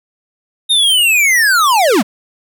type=linear sweep; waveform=square; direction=down; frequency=3729 to 172.2 Hz; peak=-9 dBFS; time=0.69-2.03 s; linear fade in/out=20 ms; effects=none